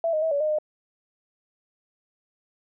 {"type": "tone with pitch steps", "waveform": "sine", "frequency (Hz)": [665, 620, 645, 570, 614, 610], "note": ["E5", "D#5", "E5", "C#5", "D#5", "D#5"], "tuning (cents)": [15, -6, -38, 48, -23, -34], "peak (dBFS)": -21, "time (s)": [0.04, 0.586], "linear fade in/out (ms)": 2, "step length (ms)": 91, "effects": []}